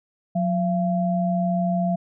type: tone pair together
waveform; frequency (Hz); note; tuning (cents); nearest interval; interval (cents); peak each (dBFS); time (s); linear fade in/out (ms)
sine; 180.7 / 681.7; F#3 / F5; -41 / -42; octave + major seventh; 2299; -21 / -24; 0.35-1.96; 10
effects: none